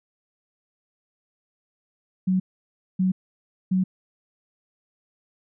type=tone bursts; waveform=sine; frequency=186.3 Hz; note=F#3; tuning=12 cents sharp; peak=-18 dBFS; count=3; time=2.27-3.84 s; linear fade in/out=10 ms; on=130 ms; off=590 ms; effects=none